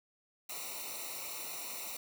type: noise with comb filter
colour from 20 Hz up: white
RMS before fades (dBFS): -42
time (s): 0.49-1.97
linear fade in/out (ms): 5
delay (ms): 0.61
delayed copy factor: -1
effects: none